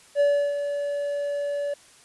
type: tone with ADSR envelope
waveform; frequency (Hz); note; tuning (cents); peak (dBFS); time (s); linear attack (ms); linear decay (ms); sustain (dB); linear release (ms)
triangle; 574; D5; -40; -14; 0.15-1.74; 53; 330; -9; 6
effects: white hiss -53 dBFS RMS until 2.04 s + resampled to 24000 Hz